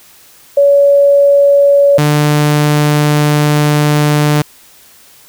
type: tone pair in turn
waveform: sine / sawtooth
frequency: 565 / 148.74 Hz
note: C#5 / D3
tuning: +33 / +22 cents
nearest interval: octave + major seventh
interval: 2311 cents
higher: first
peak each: -4 dBFS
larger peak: neither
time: 0.57-1.98 / 1.98-4.42 s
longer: second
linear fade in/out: 5 ms
effects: white hiss -42 dBFS RMS until 5.28 s